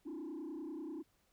sine tone with frequency modulation, 311.1 Hz, D#4, in tune, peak -39 dBFS, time 0.05-1.03 s, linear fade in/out 20 ms, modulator 30.3 Hz, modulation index 1.3, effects tanh soft clip ceiling -40 dBFS + pink hiss -75 dBFS RMS until 1.32 s

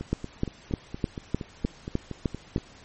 two click trains, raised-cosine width 3 ms, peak -20 / -11 dBFS, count 12 / 9, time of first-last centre 0.01-2.58 / 0.13-2.562 s, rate 4.28 / 3.29 Hz, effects pink hiss -51 dBFS RMS until 2.84 s + MP3 32 kbps

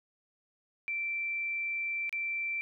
sine tone with dropouts, 2343 Hz, D7, 5 cents flat, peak -31 dBFS, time 0.88-2.61 s, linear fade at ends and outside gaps 0 ms, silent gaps 2.094-2.127 s, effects none

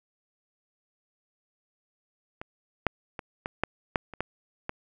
clicks, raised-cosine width 0.5 ms, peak -22 / -7 / -20 / -16 / -9 / -8 / -26 / -13 / -16 dBFS, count 9, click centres 2.415 / 2.867 / 3.192 / 3.459 / 3.636 / 3.958 / 4.137 / 4.206 / 4.694 s, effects none

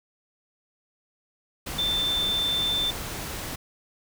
sine tone in noise, 3550 Hz, A7, 15 cents sharp, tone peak -23 dBFS, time 1.78-2.91 s, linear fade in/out 10 ms, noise pink, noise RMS -34 dBFS, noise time 1.66-3.56 s, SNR +8 dB, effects none

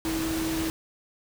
sine tone in noise, 322.8 Hz, E4, 36 cents flat, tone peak -27 dBFS, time 0.05-0.7 s, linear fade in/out 0 ms, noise pink, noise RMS -33 dBFS, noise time 0.05-0.7 s, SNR +3 dB, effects none

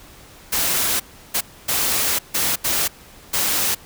white noise bursts at uneven times, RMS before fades -20 dBFS, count 6, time 0.52-1 / 1.34-1.41 / 1.68-2.19 / 2.34-2.56 / 2.64-2.88 / 3.33-3.75 s, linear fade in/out 10 ms, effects pink hiss -45 dBFS RMS until 3.85 s

